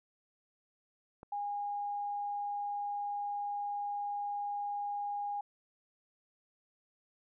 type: click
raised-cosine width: 1 ms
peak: -34 dBFS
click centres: 1.231 s
type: tone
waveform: sine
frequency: 817 Hz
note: G#5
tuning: 29 cents flat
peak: -34 dBFS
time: 1.32-5.41 s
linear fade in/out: 5 ms
effects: none